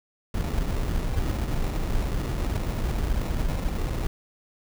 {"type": "noise with sample-and-hold", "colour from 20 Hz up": "brown", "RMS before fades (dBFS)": -26, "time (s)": [0.34, 4.07], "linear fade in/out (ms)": 5, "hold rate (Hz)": 1575, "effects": []}